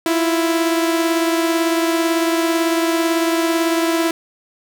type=beating tone pair; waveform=sawtooth; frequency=329.8 / 347.8 Hz; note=E4 / F4; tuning=+1 / -7 cents; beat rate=18 Hz; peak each=-12 / -20 dBFS; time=0.06-4.11 s; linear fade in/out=2 ms; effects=none